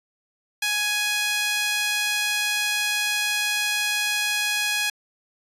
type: tone with high-pass filter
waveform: sawtooth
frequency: 834 Hz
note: G#5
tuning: 7 cents sharp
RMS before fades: -24 dBFS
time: 0.62-4.9 s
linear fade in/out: 5 ms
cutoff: 2200 Hz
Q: 1.3
effects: resampled to 32000 Hz